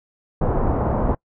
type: low-pass noise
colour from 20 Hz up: pink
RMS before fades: -20 dBFS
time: 0.41-1.15 s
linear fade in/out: 5 ms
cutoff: 1000 Hz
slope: 24 dB/octave
effects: noise-tail reverb RT60 0.1 s tail -24 dB re dry